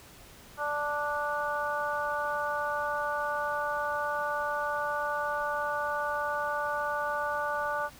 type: harmonic tone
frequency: 293.7 Hz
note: D4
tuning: in tune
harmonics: 2 / 3 / 4 / 5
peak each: -34 / -34 / -34 / -34 dBFS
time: 0.57-7.9 s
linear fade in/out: 50 ms
effects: pink hiss -52 dBFS RMS until 7.99 s